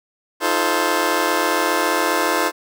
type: chord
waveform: 15% pulse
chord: F dominant seventh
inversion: third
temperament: just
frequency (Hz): 314.3 / 349.2 / 436.5 / 523.8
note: Eb4 / F4 / A4 / C5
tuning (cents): +18 / 0 / -14 / +2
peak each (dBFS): -17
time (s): 0.4-2.52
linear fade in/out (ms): 50
effects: none